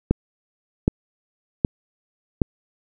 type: click train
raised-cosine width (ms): 3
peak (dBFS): -3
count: 4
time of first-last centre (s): 0.11-2.418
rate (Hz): 1.3
effects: none